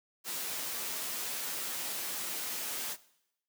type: noise with comb filter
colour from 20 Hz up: white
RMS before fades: -37 dBFS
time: 0.24-2.97 s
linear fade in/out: 50 ms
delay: 10 ms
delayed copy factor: -0.55
effects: noise-tail reverb RT60 0.8 s tail -19 dB re dry + high-pass 200 Hz 12 dB/octave